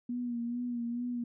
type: tone with vibrato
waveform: sine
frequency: 240 Hz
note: B3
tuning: 49 cents flat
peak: -32 dBFS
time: 0.09-1.24 s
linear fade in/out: 5 ms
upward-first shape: sine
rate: 2.3 Hz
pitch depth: 40 cents each way
effects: none